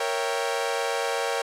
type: chord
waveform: sawtooth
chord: A# diminished seventh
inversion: none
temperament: equal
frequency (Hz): 466.2 / 554.4 / 659.3 / 784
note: A#4 / C#5 / E5 / G5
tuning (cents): 0 / 0 / 0 / 0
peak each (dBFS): -25 / -26 / -30 / -27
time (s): 0-1.42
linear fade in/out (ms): 5
effects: low-pass 10000 Hz 12 dB/octave